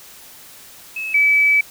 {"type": "tone pair in turn", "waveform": "sine", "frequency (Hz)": [2588, 2296], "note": ["E7", "D7"], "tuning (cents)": [-32, -40], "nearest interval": "major second", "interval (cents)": 208, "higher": "first", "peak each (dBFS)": [-23, -11], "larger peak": "second", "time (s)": [[0.96, 1.14], [1.14, 1.61]], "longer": "second", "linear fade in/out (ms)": 5, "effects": ["white hiss -42 dBFS RMS until 1.7 s"]}